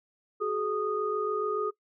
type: tone cluster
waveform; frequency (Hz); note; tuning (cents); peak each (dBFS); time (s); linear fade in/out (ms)
sine; 378.4 / 425.4 / 1236; F#4 / G#4 / D#6; +39 / +42 / -12; -34 / -29 / -32; 0.4-1.71; 20
effects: noise-tail reverb RT60 0.1 s tail -20 dB re dry